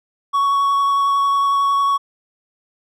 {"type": "tone with vibrato", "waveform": "triangle", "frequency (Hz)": 1116, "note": "C#6", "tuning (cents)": 11, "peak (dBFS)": -12, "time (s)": [0.33, 1.98], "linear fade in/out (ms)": 20, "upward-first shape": "triangle", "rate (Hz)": 11, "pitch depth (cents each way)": 11, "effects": []}